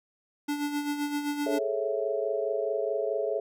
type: tone with tremolo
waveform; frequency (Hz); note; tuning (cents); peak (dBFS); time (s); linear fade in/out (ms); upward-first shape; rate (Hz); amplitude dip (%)
square; 291.3; D4; -14; -27; 0.48-1.59; 10; sine; 7.7; 55
type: chord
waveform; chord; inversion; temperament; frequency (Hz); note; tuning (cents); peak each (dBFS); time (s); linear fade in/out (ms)
sine; A major seventh; third; equal with one note detuned; 415.3 / 440 / 551.5 / 659.3; G#4 / A4 / C#5 / E5; 0 / 0 / -9 / 0; -32; 1.46-3.4; 5
effects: none